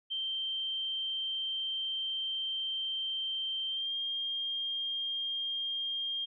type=tone with pitch glide; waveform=sine; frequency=3136 to 3213 Hz; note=G7 to G7; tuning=0 to +42 cents; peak=-32 dBFS; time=0.1-6.26 s; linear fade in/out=20 ms; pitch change=+42 cents; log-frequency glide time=3.68-3.95 s; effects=none